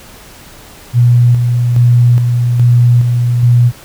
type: tone with tremolo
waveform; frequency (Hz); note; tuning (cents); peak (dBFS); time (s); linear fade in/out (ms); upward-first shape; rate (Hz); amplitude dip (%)
sine; 121; B2; -35; -4; 0.93-3.72; 50; square; 1.2; 40
effects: pink hiss -36 dBFS RMS until 3.84 s